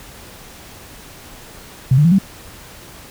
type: tone with pitch steps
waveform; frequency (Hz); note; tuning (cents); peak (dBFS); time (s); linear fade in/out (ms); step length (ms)
sine; 130 / 148.47 / 169.57 / 193.66; C3 / D3 / E3 / G3; -11 / +19 / +49 / -21; -8; 1.91-2.186; 5; 69
effects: pink hiss -39 dBFS RMS until 3.1 s